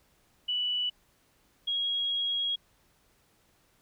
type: tone pair in turn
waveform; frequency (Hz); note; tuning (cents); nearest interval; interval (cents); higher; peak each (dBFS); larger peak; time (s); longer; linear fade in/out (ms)
sine; 2960 / 3297; F#7 / G#7; 0 / -13; major second; 187; second; -27; neither; 0.48-0.9 / 1.67-2.56; second; 10
effects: pink hiss -67 dBFS RMS until 3.81 s